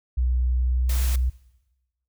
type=tone with pitch glide; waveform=sine; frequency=62.1 to 62.86 Hz; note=B1 to B1; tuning=+10 to +31 cents; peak=-19 dBFS; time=0.17-1.3 s; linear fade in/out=10 ms; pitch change=+21 cents; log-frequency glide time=0.47-1.15 s
type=noise; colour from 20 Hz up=white; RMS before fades=-34 dBFS; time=0.89-1.16 s; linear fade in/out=5 ms
effects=noise-tail reverb RT60 1.0 s tail -20 dB re dry